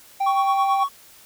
triangle tone, 784 Hz, G5, in tune, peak -17 dBFS, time 0.2-0.84 s, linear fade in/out 10 ms
triangle tone with tremolo, 1114 Hz, C#6, 8 cents sharp, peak -16 dBFS, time 0.26-0.89 s, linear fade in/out 10 ms, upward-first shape sine, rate 9.2 Hz, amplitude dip 80%
effects white hiss -49 dBFS RMS until 1.25 s

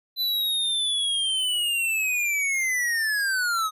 square linear sweep, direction down, 4025 to 1250 Hz, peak -23 dBFS, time 0.16-3.71 s, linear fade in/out 50 ms, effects resampled to 32000 Hz

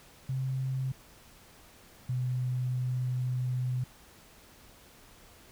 sine tone pair in turn, 131.7 / 126.14 Hz, C3 / B2, +12 / +37 cents, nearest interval minor second, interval 75 cents, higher first, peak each -29 / -28 dBFS, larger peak second, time 0.29-0.92 / 2.09-3.84 s, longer second, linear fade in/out 5 ms, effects pink hiss -56 dBFS RMS until 5.51 s

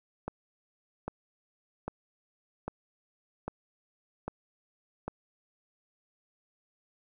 click train, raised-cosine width 1 ms, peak -20 dBFS, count 7, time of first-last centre 0.28-5.08 s, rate 1.25 Hz, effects none

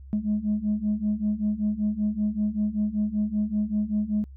sine beating tone pair, 207.6 / 212.8 Hz, G#3 / G#3, 0 / +42 cents, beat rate 5.2 Hz, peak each -26 / -24 dBFS, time 0.13-4.24 s, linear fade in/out 0 ms, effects tanh soft clip ceiling -18 dBFS + added 67 Hz sine -41 dBFS peak until 4.36 s

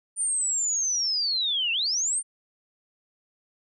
sine linear two-way sweep, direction down then up, 9140 to 2637 to 9140 Hz, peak -23 dBFS, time 0.16-2.23 s, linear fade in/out 50 ms, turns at 1.72 s, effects none

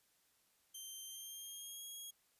10% pulse tone with pitch glide, 3136 to 3292 Hz, G7 to G#7, 0 to -16 cents, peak -40 dBFS, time 0.74-2.11 s, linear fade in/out 10 ms, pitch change +84 cents, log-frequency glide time 1.06-1.84 s, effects white hiss -75 dBFS RMS until 2.39 s + resampled to 32000 Hz

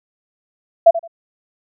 sine tone with echo, 670 Hz, E5, 28 cents sharp, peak -3 dBFS, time 0.86-0.91 s, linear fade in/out 10 ms, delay 84 ms, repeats 2, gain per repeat -14 dB, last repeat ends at 1.078 s, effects none

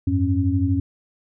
sine tone cluster, 89.7 / 102 / 274 Hz, F2 / G#2 / C#4, +47 / -31 / -20 cents, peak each -21 / -23 / -21 dBFS, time 0.07-0.8 s, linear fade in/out 5 ms, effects none

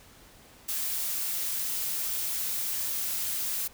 blue noise, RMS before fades -31 dBFS, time 0.68-3.68 s, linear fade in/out 10 ms, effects pink hiss -54 dBFS RMS until 3.73 s

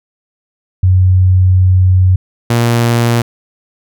sine / sawtooth tone pair in turn, 92.5 / 117.88 Hz, F#2 / A#2, 0 / +20 cents, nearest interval major third, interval 420 cents, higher second, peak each -5 dBFS, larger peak neither, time 0.83-2.16 / 2.5-3.22 s, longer first, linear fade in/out 5 ms, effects none

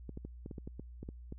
clicks, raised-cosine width 3 ms, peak -30 dBFS, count 11, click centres 0.093 / 0.174 / 0.25 / 0.461 / 0.512 / 0.582 / 0.675 / 0.796 / 1.03 / 1.089 / 1.324 s, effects added 60 Hz sine -47 dBFS peak until 1.38 s

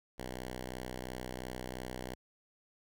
5% pulse tone, 62.9 Hz, B1, 32 cents sharp, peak -29 dBFS, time 0.18-2.15 s, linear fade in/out 10 ms, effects none

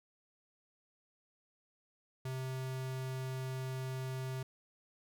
square tone, 130.6 Hz, C3, 3 cents flat, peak -38 dBFS, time 2.25-4.43 s, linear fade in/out 5 ms, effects none

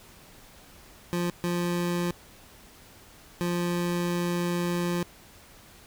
25% pulse tone bursts at uneven times, 174.61 Hz, F3, in tune, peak -22 dBFS, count 3, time 1.13-1.3 / 1.44-2.11 / 3.41-5.03 s, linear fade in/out 0 ms, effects pink hiss -52 dBFS RMS until 5.86 s

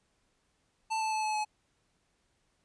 square tone with pitch steps, 884 / 875.9 / 867.8 / 859.8 / 851.9 Hz, A5 / A5 / A5 / A5 / G#5, +8 / -8 / -24 / -40 / +44 cents, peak -30 dBFS, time 0.9-1.45 s, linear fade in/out 20 ms, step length 110 ms, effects pink hiss -74 dBFS RMS until 2.64 s + resampled to 22050 Hz

